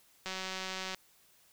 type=click train; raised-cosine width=0.2 ms; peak=-21 dBFS; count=130; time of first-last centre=0.26-0.946 s; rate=188 Hz; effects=white hiss -65 dBFS RMS until 1.52 s